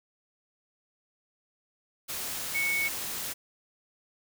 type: tone in noise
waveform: sine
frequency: 2217 Hz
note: C#7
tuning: in tune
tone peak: -26 dBFS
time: 2.54-2.89 s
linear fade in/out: 20 ms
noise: white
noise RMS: -35 dBFS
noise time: 2.08-3.34 s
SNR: +6 dB
effects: none